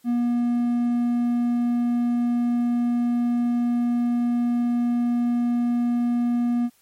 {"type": "tone", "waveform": "triangle", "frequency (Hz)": 240, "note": "B3", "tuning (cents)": -49, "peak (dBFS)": -17, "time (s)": [0.04, 6.7], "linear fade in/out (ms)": 50, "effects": ["white hiss -61 dBFS RMS until 6.81 s", "MP3 64 kbps"]}